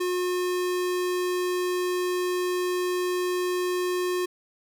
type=tone; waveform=square; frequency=360 Hz; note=F#4; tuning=47 cents flat; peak=-25 dBFS; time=0-4.26 s; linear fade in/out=10 ms; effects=none